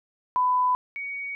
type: tone pair in turn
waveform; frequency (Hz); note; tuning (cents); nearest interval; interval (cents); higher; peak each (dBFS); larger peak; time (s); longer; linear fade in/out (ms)
sine; 1000 / 2245; B5 / C#7; +21 / +21; octave + major second; 1400; second; -19 / -30; first; 0.36-0.75 / 0.96-1.35; neither; 0
effects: none